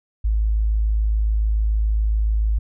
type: tone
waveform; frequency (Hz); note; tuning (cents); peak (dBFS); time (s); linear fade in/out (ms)
sine; 53.5; A1; -48; -16; 0.24-2.59; 10
effects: none